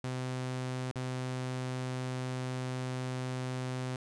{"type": "tone with dropouts", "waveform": "sawtooth", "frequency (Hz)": 128, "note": "C3", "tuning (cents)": -38, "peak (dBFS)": -30, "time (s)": [0.04, 3.96], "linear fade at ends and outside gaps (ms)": 2, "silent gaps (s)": [0.913, 0.957], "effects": ["resampled to 22050 Hz", "12-bit"]}